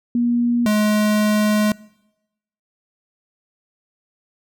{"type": "tone pair in turn", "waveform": ["sine", "square"], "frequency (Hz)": [239.1, 211.4], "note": ["A#3", "G#3"], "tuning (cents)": [44, 31], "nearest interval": "major second", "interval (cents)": 213, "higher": "first", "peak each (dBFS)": -15, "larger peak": "neither", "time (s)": [[0.15, 0.66], [0.66, 1.72]], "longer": "second", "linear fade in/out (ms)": 2, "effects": ["noise-tail reverb RT60 0.9 s tail -23 dB re dry"]}